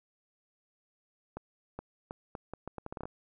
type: accelerating click train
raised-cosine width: 1 ms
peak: -25 dBFS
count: 13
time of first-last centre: 1.37-3.055 s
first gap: 420 ms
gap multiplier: 0.76
effects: none